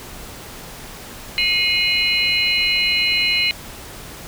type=tone cluster; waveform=sine; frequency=2146 / 2485 / 2907 / 4105 Hz; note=C7 / D#7 / F#7 / C8; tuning=+43 / -3 / -31 / -34 cents; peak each=-21 dBFS; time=1.38-3.51 s; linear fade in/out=0 ms; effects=pink hiss -36 dBFS RMS until 4.27 s